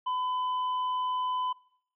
sine tone with tanh clipping, 1007 Hz, B5, 33 cents sharp, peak -29 dBFS, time 0.06-1.53 s, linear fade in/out 10 ms, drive 7 dB, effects noise-tail reverb RT60 0.6 s tail -22 dB re dry + resampled to 8000 Hz

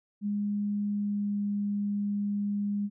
sine tone with pitch glide, 205.3 to 203.9 Hz, G#3 to G#3, -20 to -32 cents, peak -27 dBFS, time 0.21-2.9 s, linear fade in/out 50 ms, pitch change -12 cents, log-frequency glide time 0.89-1.41 s, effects none

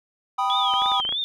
triangle chord, G augmented, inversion none, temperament equal, 784 / 987.8 / 1244.5 Hz, G5 / B5 / D#6, 0 / 0 / 0 cents, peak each -23 dBFS, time 0.38-1.01 s, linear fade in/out 10 ms
sine tone with vibrato, 3350 Hz, G#7, 14 cents sharp, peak -23 dBFS, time 0.5-1.24 s, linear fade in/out 0 ms, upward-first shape triangle, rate 3.2 Hz, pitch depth 170 cents each way
clicks, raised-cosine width 0.5 ms, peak -20 dBFS, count 8, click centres 0.738 / 0.82 / 0.86 / 0.918 / 1 / 1.051 / 1.091 / 1.125 s
effects none

